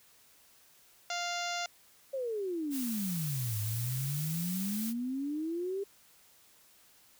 harmonic tone, 698.5 Hz, F5, in tune, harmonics 1 / 2 / 3 / 4 / 5 / 6 / 7 / 8 / 9 / 10, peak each -37 / -40 / -42 / -43 / -44 / -45 / -45 / -46 / -47 / -47 dBFS, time 1.1-1.66 s, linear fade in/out 2 ms
sine exponential two-way sweep, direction down then up, 554.4 to 103.83 to 404.2 Hz, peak -32 dBFS, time 2.13-5.84 s, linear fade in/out 10 ms, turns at 3.59 s
blue noise, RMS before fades -40 dBFS, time 2.7-4.94 s, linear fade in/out 50 ms
effects white hiss -62 dBFS RMS until 7.19 s

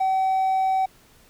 triangle tone, 762 Hz, G5, 49 cents flat, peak -16 dBFS, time 0-0.86 s, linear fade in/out 10 ms, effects tanh soft clip ceiling -13 dBFS + pink hiss -55 dBFS RMS until 1.29 s

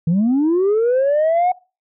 sine linear sweep, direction up, 155.56 to 740 Hz, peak -11 dBFS, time 0.07-1.52 s, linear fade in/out 5 ms, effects noise-tail reverb RT60 0.3 s tail -22 dB re dry + tanh soft clip ceiling -11 dBFS

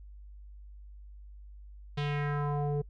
square tone with low-pass filter sweep, 145.6 Hz, D3, 15 cents flat, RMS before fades -31 dBFS, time 1.97-2.82 s, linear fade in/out 10 ms, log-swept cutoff 3700 to 460 Hz, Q 2.4, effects noise-tail reverb RT60 0.1 s tail -26 dB re dry + added 50 Hz sine -46 dBFS peak until 2.89 s

